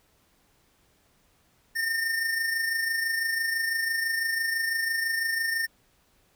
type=tone with amplitude modulation; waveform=square; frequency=1816 Hz; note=A#6; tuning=46 cents flat; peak=-24 dBFS; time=1.75-5.67 s; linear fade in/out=20 ms; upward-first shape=sine; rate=26 Hz; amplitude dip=45%; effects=pink hiss -65 dBFS RMS until 6.35 s